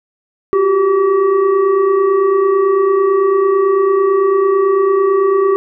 sine tone with frequency modulation, 392.5 Hz, G4, 2 cents sharp, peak -9 dBFS, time 0.53-5.56 s, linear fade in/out 0 ms, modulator 756 Hz, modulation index 0.72, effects none

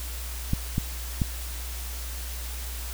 clicks, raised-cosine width 5 ms, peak -11 dBFS, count 3, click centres 0.534 / 0.781 / 1.218 s, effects added 60 Hz sine -33 dBFS peak until 2.93 s + white hiss -39 dBFS RMS until 2.93 s

